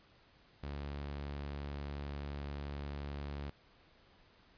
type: tone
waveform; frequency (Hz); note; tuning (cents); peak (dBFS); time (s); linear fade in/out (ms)
sawtooth; 71.4; D2; -48; -36; 0.63-3.5; 5
effects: pink hiss -65 dBFS RMS until 4.57 s + resampled to 11025 Hz